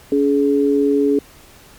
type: tone pair together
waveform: sine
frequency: 283.3 / 422.3 Hz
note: C#4 / G#4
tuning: +38 / +29 cents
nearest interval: perfect fifth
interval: 691 cents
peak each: -15 dBFS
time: 0.12-1.19 s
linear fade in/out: 2 ms
effects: pink hiss -45 dBFS RMS until 1.78 s + MP3 96 kbps